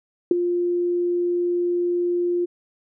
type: tone with ADSR envelope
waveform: sine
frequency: 350.9 Hz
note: F4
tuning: 8 cents sharp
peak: -9 dBFS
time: 0.31-2.46 s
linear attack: 3 ms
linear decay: 13 ms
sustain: -10 dB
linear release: 18 ms
effects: none